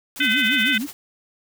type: noise with tremolo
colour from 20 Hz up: white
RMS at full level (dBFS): -34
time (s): 0.16-0.93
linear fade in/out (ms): 0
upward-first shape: triangle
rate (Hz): 14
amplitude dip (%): 80
type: tone with vibrato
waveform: sine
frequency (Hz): 246.5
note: B3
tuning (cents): -3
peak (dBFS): -24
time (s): 0.19-0.87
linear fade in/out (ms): 20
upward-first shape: sine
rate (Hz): 6.4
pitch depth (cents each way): 290
type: harmonic tone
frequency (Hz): 508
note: B4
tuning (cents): +49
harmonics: 3 / 4 / 5 / 6 / 7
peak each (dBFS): -22 / -23 / -24 / -25 / -25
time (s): 0.2-0.78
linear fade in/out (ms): 5
effects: none